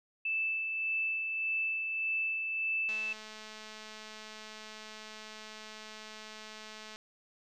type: tone with tremolo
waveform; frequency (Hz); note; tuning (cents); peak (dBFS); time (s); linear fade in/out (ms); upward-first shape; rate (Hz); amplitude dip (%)
sine; 2637; E7; 0; -29; 0.25-3.13; 5; sine; 1.7; 35
type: click train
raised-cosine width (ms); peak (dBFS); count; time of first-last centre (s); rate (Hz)
0.2; -30; 880; 2.89-6.959; 216
effects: none